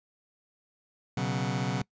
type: chord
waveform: sawtooth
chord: B suspended second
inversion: none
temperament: just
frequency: 123.47 / 138.9 / 185.21 Hz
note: B2 / C#3 / F#3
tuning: 0 / +4 / +2 cents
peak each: -28 dBFS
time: 1.17-1.82 s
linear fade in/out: 5 ms
effects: noise-tail reverb RT60 0.1 s tail -24 dB re dry + resampled to 16000 Hz